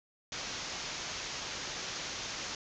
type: low-pass noise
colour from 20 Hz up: white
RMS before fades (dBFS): -40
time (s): 0.32-2.55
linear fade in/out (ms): 2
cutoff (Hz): 6800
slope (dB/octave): 96
effects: none